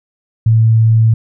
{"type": "tone", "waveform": "sine", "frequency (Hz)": 112.2, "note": "A2", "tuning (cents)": 34, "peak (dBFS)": -6, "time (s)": [0.46, 1.14], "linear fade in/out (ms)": 5, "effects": []}